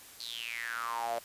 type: tone with high-pass filter sweep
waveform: sawtooth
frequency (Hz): 116.8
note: A#2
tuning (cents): +4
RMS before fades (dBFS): -37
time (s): 0.2-1.19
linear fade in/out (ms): 5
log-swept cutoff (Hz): 4400 to 600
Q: 9
effects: white hiss -52 dBFS RMS until 1.24 s + resampled to 32000 Hz